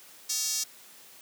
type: tone with high-pass filter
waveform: square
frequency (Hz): 251.2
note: B3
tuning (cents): +30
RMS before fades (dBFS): -30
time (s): 0.29-0.64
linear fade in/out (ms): 10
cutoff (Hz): 5800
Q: 2.7
effects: white hiss -52 dBFS RMS until 1.21 s + high-pass 150 Hz 12 dB/octave